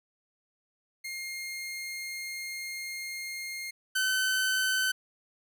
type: tone pair in turn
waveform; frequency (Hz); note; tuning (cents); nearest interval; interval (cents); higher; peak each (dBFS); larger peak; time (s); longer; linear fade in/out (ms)
sawtooth; 2128 / 1523.4; C7 / G6; +29 / -50; tritone; 579; first; -32 / -22; second; 1.04-3.71 / 3.95-4.92; first; 10
effects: none